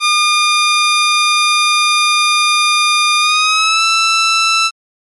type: tone with pitch glide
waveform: 15% pulse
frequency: 1210 to 1327.2 Hz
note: D#6 to E6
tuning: -49 to +11 cents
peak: -3 dBFS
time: 0-4.71 s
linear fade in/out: 50 ms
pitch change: +160 cents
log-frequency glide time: 3.19-3.84 s
effects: MP3 48 kbps